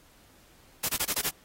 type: noise bursts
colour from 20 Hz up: white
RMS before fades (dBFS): -28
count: 6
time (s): 0.83-1.298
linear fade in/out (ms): 10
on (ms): 58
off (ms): 24
effects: pink hiss -59 dBFS RMS until 1.44 s + AAC 48 kbps